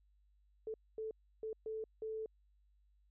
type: tone bursts at uneven times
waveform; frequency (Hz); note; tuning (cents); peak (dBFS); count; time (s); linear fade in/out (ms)
sine; 438.8; A4; -5; -39; 5; 0.67-0.74 / 0.98-1.11 / 1.43-1.53 / 1.66-1.84 / 2.02-2.26; 2
effects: added 50 Hz sine -68 dBFS peak until 3.1 s